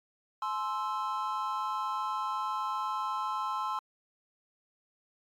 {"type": "chord", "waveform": "triangle", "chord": "Ab augmented", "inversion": "none", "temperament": "equal with one note detuned", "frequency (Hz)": [852, 1046.5, 1318.5], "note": ["Ab5", "C6", "E6"], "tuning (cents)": [44, 0, 0], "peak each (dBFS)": [-35, -31, -34], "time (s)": [0.42, 3.79], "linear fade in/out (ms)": 2, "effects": ["MP3 96 kbps"]}